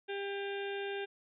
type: harmonic tone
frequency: 398.5 Hz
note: G4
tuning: 28 cents sharp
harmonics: 1 / 2 / 4 / 5 / 6 / 7 / 8 / 9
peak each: -37 / -45 / -44 / -55 / -49 / -49 / -54 / -51 dBFS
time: 0.08-1.06 s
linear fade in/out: 20 ms
effects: none